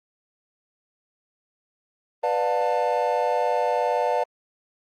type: chord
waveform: triangle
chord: B half-diminished seventh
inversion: none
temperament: just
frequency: 493.9 / 592.7 / 711.2 / 889 Hz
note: B4 / D5 / F5 / A5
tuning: 0 / +16 / +31 / +18 cents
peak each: -24 dBFS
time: 2.23-4.24 s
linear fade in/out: 10 ms
effects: Opus 32 kbps